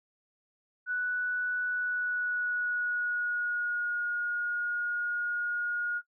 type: tone with pitch glide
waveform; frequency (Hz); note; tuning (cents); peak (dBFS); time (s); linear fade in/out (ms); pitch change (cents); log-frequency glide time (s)
sine; 1480 to 1436.2; F#6 to F6; 0 to +48; -28; 0.86-6.02; 50; -52; 1.66-4.04
effects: noise-tail reverb RT60 0.1 s tail -22 dB re dry